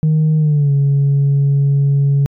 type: tone with pitch glide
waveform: sine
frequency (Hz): 155.56 to 140.2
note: D#3 to C#3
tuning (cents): 0 to +20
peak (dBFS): -8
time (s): 0.03-2.26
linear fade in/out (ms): 0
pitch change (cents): -180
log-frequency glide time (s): 0.38-0.72
effects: tanh soft clip ceiling -8 dBFS